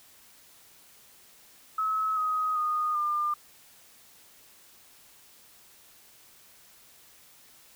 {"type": "tone with pitch steps", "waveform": "sine", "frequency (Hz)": [1288, 1258, 1232, 1200], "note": ["E6", "D#6", "D#6", "D6"], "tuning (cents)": [-41, 19, -17, 37], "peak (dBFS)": -25, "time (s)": [1.78, 3.34], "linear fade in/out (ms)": 5, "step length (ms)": 390, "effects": ["white hiss -56 dBFS RMS until 7.75 s"]}